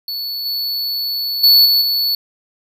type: tone with level steps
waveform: square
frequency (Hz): 4435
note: C#8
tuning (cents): 0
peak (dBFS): -22 / -19 / -7 / -11 / -15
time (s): 0.08-2.15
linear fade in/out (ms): 2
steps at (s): 0.45 / 1.43 / 1.65 / 1.81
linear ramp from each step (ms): 10
effects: none